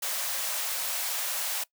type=high-pass noise; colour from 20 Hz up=white; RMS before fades=-31 dBFS; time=0.02-1.64 s; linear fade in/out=10 ms; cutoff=500 Hz; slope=96 dB/octave; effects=noise-tail reverb RT60 0.1 s tail -21 dB re dry